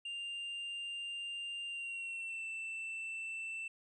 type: tone with pitch glide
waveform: triangle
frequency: 2794 to 2668 Hz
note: F7 to E7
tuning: 0 to +20 cents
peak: -38 dBFS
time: 0.05-3.68 s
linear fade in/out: 5 ms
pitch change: -80 cents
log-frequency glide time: 1.67-2.46 s
effects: resampled to 24000 Hz